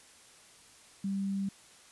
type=tone; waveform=sine; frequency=196 Hz; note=G3; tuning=in tune; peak=-30 dBFS; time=1.04-1.49 s; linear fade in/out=5 ms; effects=white hiss -57 dBFS RMS until 1.91 s + resampled to 24000 Hz